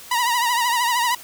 sawtooth tone with vibrato, 960 Hz, B5, 49 cents flat, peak -14 dBFS, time 0.11-1.15 s, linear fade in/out 5 ms, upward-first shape triangle, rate 13 Hz, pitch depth 88 cents each way, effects white hiss -41 dBFS RMS until 1.23 s

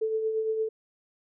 sine tone with tremolo, 440 Hz, A4, in tune, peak -23 dBFS, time 0.01-0.69 s, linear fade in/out 10 ms, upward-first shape triangle, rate 8.7 Hz, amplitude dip 50%, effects none

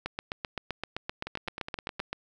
two click trains, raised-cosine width 0.3 ms, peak -20 / -16 dBFS, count 8 / 17, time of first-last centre 1.27-1.995 / 0.06-2.13 s, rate 9.65 / 7.73 Hz, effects none

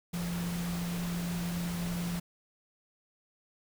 sine tone in noise, 173.3 Hz, F3, 13 cents flat, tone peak -32 dBFS, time 0.13-2.2 s, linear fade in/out 10 ms, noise pink, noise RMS -41 dBFS, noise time 0.13-2.2 s, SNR +6 dB, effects none

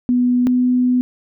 sine tone pair in turn, 246.9 / 249.8 Hz, B3 / B3, 0 / +20 cents, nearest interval unison, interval 20 cents, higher second, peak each -12 dBFS, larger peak neither, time 0.09-0.47 / 0.47-1.01 s, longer second, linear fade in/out 0 ms, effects none

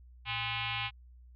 sine tone with frequency modulation, 113.8 Hz, A#2, 41 cents flat, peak -32 dBFS, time 0.25-0.91 s, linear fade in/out 50 ms, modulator 461 Hz, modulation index 7, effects added 61 Hz sine -52 dBFS peak until 1.35 s

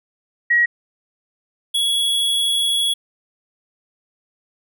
sine / square tone pair in turn, 1904 / 3357 Hz, A#6 / G#7, +36 / +18 cents, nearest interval minor seventh, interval 982 cents, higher second, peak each -12 / -17 dBFS, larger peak first, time 0.5-0.66 / 1.74-2.94 s, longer second, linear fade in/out 10 ms, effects none

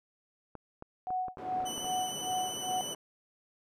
clicks, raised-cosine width 1 ms, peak -29 dBFS, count 9, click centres 0.553 / 0.824 / 1.105 / 1.283 / 1.372 / 1.604 / 1.641 / 1.779 / 1.845 s
sine tone with tremolo, 740 Hz, F#5, in tune, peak -29 dBFS, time 1.07-2.81 s, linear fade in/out 0 ms, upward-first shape sine, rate 2.5 Hz, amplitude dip 100%
white band-pass noise, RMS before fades -45 dBFS, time 1.38-2.95 s, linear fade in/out 2 ms, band 150 to 640 Hz, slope 12 dB/octave
20% pulse tone with vibrato, 2990 Hz, F#7, 17 cents sharp, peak -31 dBFS, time 1.65-2.95 s, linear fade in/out 20 ms, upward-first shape sine, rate 13 Hz, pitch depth 12 cents each way
effects none

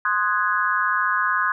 sine chord, Ab dominant seventh, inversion first, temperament equal, 1046.5 / 1244.5 / 1480 / 1661.2 Hz, C6 / Eb6 / Gb6 / Ab6, 0 / 0 / 0 / 0 cents, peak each -24 dBFS, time 0.05-1.52 s, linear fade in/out 2 ms, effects none

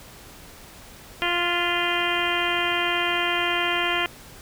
harmonic tone with a mistuned harmonic, 349.2 Hz, F4, in tune, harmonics 1 / 2 / 3 / 4 / 5 / 6 / 7 / 8 / 9, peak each -30 / -30 / -30 / -30 / -30 / -30 / -30 / -30 / -30 dBFS, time 1.22-4.06 s, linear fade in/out 0 ms, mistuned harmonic 6, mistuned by -33 cents, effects pink hiss -45 dBFS RMS until 4.41 s

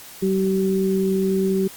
sine tone pair together, 191.25 / 382.5 Hz, G3 / G4, -42 / -42 cents, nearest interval octave, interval 1200 cents, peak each -20 dBFS, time 0.22-1.68 s, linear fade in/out 10 ms, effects white hiss -41 dBFS RMS until 1.76 s + Opus 48 kbps

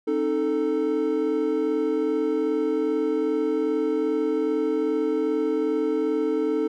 triangle tone cluster, 267.2 / 309.7 / 440.8 Hz, C4 / D#4 / A4, +36 / -8 / +3 cents, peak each -28 / -23 / -22 dBFS, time 0.07-6.68 s, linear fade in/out 10 ms, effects none

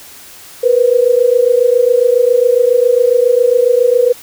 sine tone pair together, 476.1 / 503.4 Hz, A#4 / B4, +37 / +33 cents, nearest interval minor second, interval 96 cents, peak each -10 dBFS, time 0.63-4.13 s, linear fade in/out 10 ms, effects white hiss -36 dBFS RMS until 4.22 s

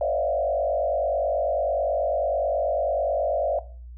sine tone with frequency modulation, 617 Hz, D#5, 15 cents flat, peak -21 dBFS, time 0.01-3.59 s, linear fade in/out 2 ms, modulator 49.2 Hz, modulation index 1.6, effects noise-tail reverb RT60 0.4 s tail -17 dB re dry + added 60 Hz sine -38 dBFS peak until 3.97 s

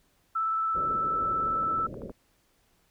sine tone with vibrato, 1318.5 Hz, E6, in tune, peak -25 dBFS, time 0.35-1.87 s, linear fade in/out 10 ms, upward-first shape sine, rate 18 Hz, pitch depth 12 cents each way
white low-pass noise, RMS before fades -40 dBFS, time 0.74-2.12 s, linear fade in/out 20 ms, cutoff 600 Hz, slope 96 dB/octave
click train, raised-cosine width 1 ms, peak -31 dBFS, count 12, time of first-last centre 1.25-2.096 s, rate 13 Hz
effects pink hiss -68 dBFS RMS until 2.9 s

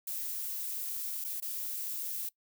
violet noise with dropouts, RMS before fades -37 dBFS, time 0.07-2.29 s, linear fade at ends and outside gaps 5 ms, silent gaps 1.242-1.246 / 1.402-1.422 s, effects noise-tail reverb RT60 0.1 s tail -22 dB re dry

